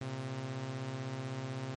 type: beating tone pair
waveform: sawtooth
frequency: 116 / 132 Hz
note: A#2 / C3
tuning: -8 / +16 cents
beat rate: 16 Hz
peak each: -40 / -34 dBFS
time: 0.01-1.75 s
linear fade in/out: 5 ms
effects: low-pass 7000 Hz 12 dB/octave + MP3 48 kbps